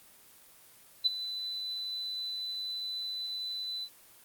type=tone with ADSR envelope; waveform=sine; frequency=4002 Hz; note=B7; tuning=22 cents sharp; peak=-20 dBFS; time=1.04-3.89 s; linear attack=22 ms; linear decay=20 ms; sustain=-14 dB; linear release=65 ms; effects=white hiss -57 dBFS RMS until 4.24 s + Opus 24 kbps